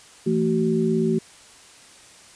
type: tone cluster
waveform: sine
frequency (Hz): 167.8 / 224.3 / 377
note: E3 / A3 / F#4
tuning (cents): +31 / +34 / +32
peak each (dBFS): -24 / -22 / -22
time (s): 0.26-1.19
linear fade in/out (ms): 10
effects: white hiss -48 dBFS RMS until 2.35 s + resampled to 22050 Hz